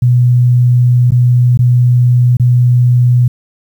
sine tone with dropouts, 123 Hz, B2, 7 cents flat, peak -5 dBFS, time 0.02-3.28 s, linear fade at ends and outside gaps 5 ms, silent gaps 1.107-1.119 / 1.574-1.59 / 2.37-2.397 s, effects 7-bit

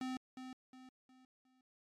square tone with echo, 257.5 Hz, C4, 28 cents flat, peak -39 dBFS, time 0.01-0.17 s, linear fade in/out 2 ms, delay 360 ms, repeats 4, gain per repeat -8 dB, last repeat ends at 1.61 s, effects low-pass 7000 Hz 12 dB/octave + MP3 96 kbps

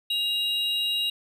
triangle tone pair together, 2814 / 3842 Hz, F7 / B7, +12 / -48 cents, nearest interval perfect fourth, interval 540 cents, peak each -25 dBFS, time 0.1-1.1 s, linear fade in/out 5 ms, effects none

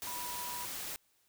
sine tone in noise, 976 Hz, B5, 21 cents flat, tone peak -42 dBFS, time 0.07-0.65 s, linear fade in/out 0 ms, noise white, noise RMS -41 dBFS, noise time 0.02-0.96 s, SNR -4 dB, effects white hiss -72 dBFS RMS until 1.28 s

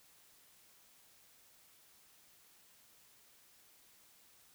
silence, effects white hiss -65 dBFS RMS until 4.54 s

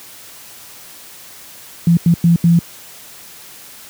sine tone bursts at uneven times, 169.7 Hz, F3, 49 cents flat, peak -7 dBFS, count 4, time 1.87-1.97 / 2.06-2.14 / 2.24-2.36 / 2.44-2.59 s, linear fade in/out 2 ms, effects white hiss -38 dBFS RMS until 3.89 s + high-pass 60 Hz 12 dB/octave

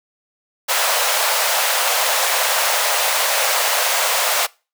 pink high-pass noise, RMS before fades -18 dBFS, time 0.68-4.47 s, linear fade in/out 20 ms, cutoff 530 Hz, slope 48 dB/octave, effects noise-tail reverb RT60 0.3 s tail -23 dB re dry

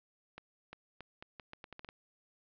accelerating click train, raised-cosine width 0.3 ms, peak -30 dBFS, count 11, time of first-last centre 0.38-1.889 s, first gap 350 ms, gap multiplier 0.79, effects low-pass 4000 Hz 12 dB/octave

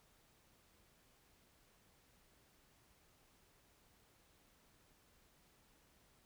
silence, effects pink hiss -71 dBFS RMS until 6.25 s

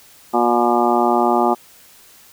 harmonic tone, 120 Hz, B2, 49 cents flat, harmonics 2 / 3 / 4 / 5 / 6 / 7 / 8 / 9 / 10, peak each -21 / -19 / -30 / -24 / -19 / -19 / -26 / -28 / -23 dBFS, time 0.33-1.55 s, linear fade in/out 20 ms, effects white hiss -47 dBFS RMS until 2.32 s

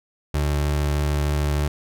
30% pulse tone with vibrato, 73.42 Hz, D2, in tune, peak -17 dBFS, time 0.34-1.68 s, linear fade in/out 5 ms, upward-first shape triangle, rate 3.2 Hz, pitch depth 8 cents each way, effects none

